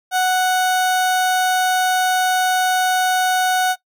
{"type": "tone", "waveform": "30% pulse", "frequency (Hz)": 740, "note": "F#5", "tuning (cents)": 0, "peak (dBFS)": -12, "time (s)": [0.11, 3.76], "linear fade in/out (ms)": 50, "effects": ["noise-tail reverb RT60 0.1 s tail -19 dB re dry"]}